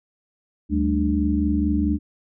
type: tone cluster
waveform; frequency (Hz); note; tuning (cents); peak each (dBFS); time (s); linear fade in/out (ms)
sine; 74.6 / 191.7 / 216.2 / 296; D2 / G3 / A3 / D4; +28 / -38 / -30 / +14; -23 / -27 / -24 / -22; 0.69-1.99; 50
effects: none